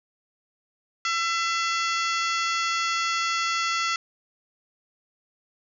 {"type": "harmonic tone with a mistuned harmonic", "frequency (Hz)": 672, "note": "E5", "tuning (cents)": 33, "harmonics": [2, 3, 4, 5, 6, 7, 8, 9, 10], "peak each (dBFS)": [-26, -30, -32, -34, -36, -37, -38, -39, -40], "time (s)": [1.05, 3.96], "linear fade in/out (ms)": 2, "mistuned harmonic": 6, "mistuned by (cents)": 110, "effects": []}